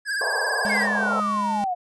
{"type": "tone with vibrato", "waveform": "square", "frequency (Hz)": 1630, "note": "G#6", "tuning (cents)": -33, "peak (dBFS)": -24, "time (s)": [0.05, 0.88], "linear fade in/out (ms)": 50, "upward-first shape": "triangle", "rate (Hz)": 18, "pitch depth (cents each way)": 86}
{"type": "band-pass noise", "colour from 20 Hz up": "white", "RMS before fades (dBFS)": -28, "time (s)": [0.21, 1.2], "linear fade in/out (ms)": 2, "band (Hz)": [420, 1100], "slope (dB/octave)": 96}
{"type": "tone", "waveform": "square", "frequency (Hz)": 207.7, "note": "G#3", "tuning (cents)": 0, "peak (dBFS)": -28, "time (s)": [0.65, 1.64], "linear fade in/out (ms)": 0}
{"type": "exponential sweep", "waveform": "sine", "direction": "down", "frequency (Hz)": [2225, 698.5], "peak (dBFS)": -22, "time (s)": [0.69, 1.75], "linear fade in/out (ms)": 20}
{"effects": ["resampled to 24000 Hz"]}